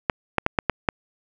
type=clicks; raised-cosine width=0.5 ms; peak=-3 dBFS; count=6; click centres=0.098 / 0.383 / 0.464 / 0.588 / 0.697 / 0.888 s; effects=none